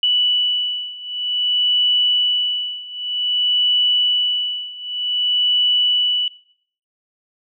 sine beating tone pair, 2960 / 2960.53 Hz, F#7 / F#7, 0 / 0 cents, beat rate 0.53 Hz, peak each -20 / -18 dBFS, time 0.03-6.28 s, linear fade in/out 2 ms, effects noise-tail reverb RT60 0.6 s tail -19 dB re dry

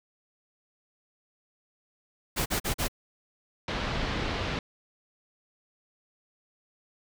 pink noise bursts, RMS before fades -28 dBFS, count 4, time 2.36-2.883 s, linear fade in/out 20 ms, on 100 ms, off 41 ms
pink low-pass noise, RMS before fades -31 dBFS, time 3.68-4.59 s, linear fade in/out 2 ms, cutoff 4400 Hz, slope 24 dB/octave
effects none

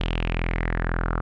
sawtooth tone with low-pass filter sweep, 42 Hz, E1, 33 cents sharp, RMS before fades -25 dBFS, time 0-1.21 s, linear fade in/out 10 ms, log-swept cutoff 3200 to 1300 Hz, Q 4.6, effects none

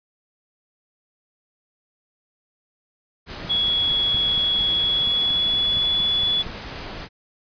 pink noise, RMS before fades -34 dBFS, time 3.26-7.09 s, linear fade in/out 50 ms
click train, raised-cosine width 5 ms, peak -22 dBFS, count 14, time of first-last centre 3.45-6.466 s, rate 4.31 Hz
sine tone with pitch glide, 3359 to 3416 Hz, G#7 to G#7, +19 to +48 cents, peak -18 dBFS, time 3.49-6.43 s, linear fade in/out 20 ms, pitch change +29 cents, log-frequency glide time 4.77-5.92 s
effects resampled to 11025 Hz

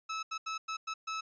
sawtooth tone bursts at uneven times, 1301 Hz, E6, 23 cents flat, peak -31 dBFS, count 6, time 0.09-0.23 / 0.31-0.38 / 0.46-0.58 / 0.68-0.77 / 0.87-0.94 / 1.07-1.21 s, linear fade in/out 10 ms, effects resampled to 16000 Hz

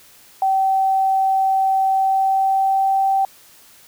sine tone with pitch glide, 770 to 776.7 Hz, G5 to G5, -31 to -16 cents, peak -14 dBFS, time 0.42-3.25 s, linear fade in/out 2 ms, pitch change +15 cents, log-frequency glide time 1.92-3.06 s, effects white hiss -48 dBFS RMS until 3.87 s

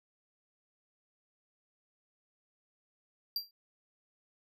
square tone with exponential decay, 4736 Hz, D8, 14 cents sharp, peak -29 dBFS, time 3.36-3.51 s, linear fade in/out 2 ms, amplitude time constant 31 ms, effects none

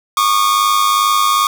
45% pulse tone pair together, 1108.7 / 1211.1 Hz, C#6 / D#6, 0 / -47 cents, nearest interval major second, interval 153 cents, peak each -14 dBFS, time 0.17-1.47 s, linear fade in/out 2 ms, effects none

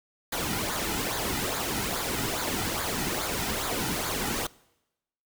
pink noise with flanger, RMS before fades -30 dBFS, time 0.32-4.47 s, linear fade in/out 5 ms, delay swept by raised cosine 0.35 to 1.85 ms, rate 2.4 Hz, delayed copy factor -0.6, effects noise-tail reverb RT60 0.9 s tail -23 dB re dry

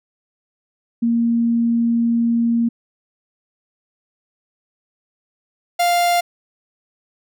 sine / 45% pulse tone pair in turn, 233.1 / 698.5 Hz, A#3 / F5, 0 / 0 cents, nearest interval octave + perfect fifth, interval 1900 cents, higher second, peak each -14 dBFS, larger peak neither, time 1.02-2.69 / 5.79-6.21 s, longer first, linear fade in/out 10 ms, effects none

